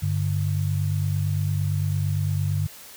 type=tone pair together; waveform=sine; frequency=98 / 146.83 Hz; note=G2 / D3; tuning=0 / 0 cents; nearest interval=perfect fifth; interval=700 cents; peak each=-23 / -25 dBFS; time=0.02-2.67 s; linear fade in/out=10 ms; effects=white hiss -44 dBFS RMS until 2.96 s